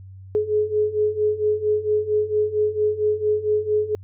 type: beating tone pair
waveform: sine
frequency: 421.3 / 425.7 Hz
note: G#4 / G#4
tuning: +25 / +43 cents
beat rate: 4.4 Hz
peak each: -23 / -20 dBFS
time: 0.35-3.95 s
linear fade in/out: 0 ms
effects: added 95 Hz sine -38 dBFS peak until 4.03 s